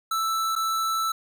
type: tone with dropouts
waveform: square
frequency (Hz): 1321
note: E6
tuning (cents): +3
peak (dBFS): -24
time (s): 0.11-1.12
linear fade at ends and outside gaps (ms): 5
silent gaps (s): 0.554-0.561
effects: none